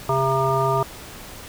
harmonic tone, 133.8 Hz, C3, 39 cents sharp, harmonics 1 / 3 / 5 / 7 / 9, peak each -24 / -24 / -24 / -24 / -24 dBFS, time 0.09-0.83 s, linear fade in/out 2 ms, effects pink hiss -39 dBFS RMS until 1.48 s

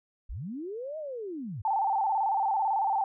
sine linear two-way sweep, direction up then down, 30.57 to 641 to 85 Hz, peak -34 dBFS, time 0.29-1.62 s, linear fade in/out 10 ms, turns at 0.98 s
sine tone with vibrato, 830.6 Hz, G#5, in tune, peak -24 dBFS, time 1.65-3.04 s, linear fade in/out 2 ms, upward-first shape square, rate 18 Hz, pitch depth 100 cents each way
effects none

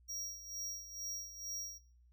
square tone with tremolo, 5660 Hz, F8, 22 cents sharp, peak -39 dBFS, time 0.08-1.79 s, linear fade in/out 20 ms, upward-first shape sine, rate 2.2 Hz, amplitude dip 70%, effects noise-tail reverb RT60 0.5 s tail -20 dB re dry + added 60 Hz sine -62 dBFS peak until 2.12 s

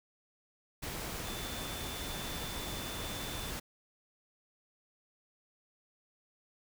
sine tone in noise, 3520 Hz, A7, in tune, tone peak -46 dBFS, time 1.25-3.51 s, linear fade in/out 10 ms, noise pink, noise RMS -40 dBFS, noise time 0.82-3.6 s, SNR -9 dB, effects none

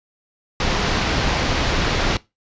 pink low-pass noise, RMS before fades -20 dBFS, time 0.6-2.17 s, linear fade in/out 2 ms, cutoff 5400 Hz, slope 24 dB/octave, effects noise-tail reverb RT60 0.2 s tail -19 dB re dry + resampled to 16000 Hz

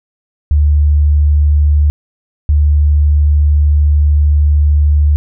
sine tone pair in turn, 73.9 / 73.9 Hz, D2 / D2, +11 / +11 cents, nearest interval unison, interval 0 cents, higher neither, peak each -6 dBFS, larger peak neither, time 0.51-1.9 / 2.49-5.16 s, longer second, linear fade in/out 0 ms, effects none

